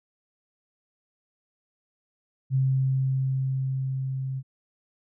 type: tone with level ramp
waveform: sine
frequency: 132.7 Hz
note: C3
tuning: 25 cents sharp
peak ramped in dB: -19 to -28 dBFS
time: 2.5-4.43 s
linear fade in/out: 50 ms
effects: none